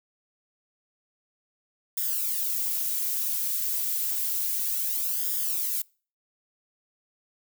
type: noise with flanger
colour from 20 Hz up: violet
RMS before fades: -28 dBFS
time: 1.97-5.82 s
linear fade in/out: 5 ms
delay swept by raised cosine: 0.58 to 4.38 ms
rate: 0.3 Hz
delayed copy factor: +0.9
effects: noise-tail reverb RT60 0.4 s tail -26 dB re dry